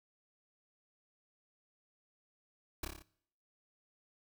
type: noise with echo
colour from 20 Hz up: pink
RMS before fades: -37 dBFS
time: 2.83-2.85 s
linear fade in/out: 5 ms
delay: 29 ms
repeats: 6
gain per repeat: -3 dB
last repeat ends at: 3.024 s
effects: noise-tail reverb RT60 0.7 s tail -22 dB re dry